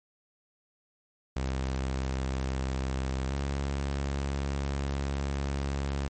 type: tone pair in turn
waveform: sawtooth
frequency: 66 / 69.3 Hz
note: C2 / C#2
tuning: +16 / 0 cents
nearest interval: minor second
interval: 84 cents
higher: second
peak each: -25 dBFS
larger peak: neither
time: 1.36-3.3 / 3.3-6.08 s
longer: second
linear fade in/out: 5 ms
effects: MP3 32 kbps